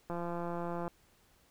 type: click train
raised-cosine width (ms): 1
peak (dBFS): -25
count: 135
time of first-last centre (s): 0.1-0.879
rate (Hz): 172
effects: pink hiss -67 dBFS RMS until 1.5 s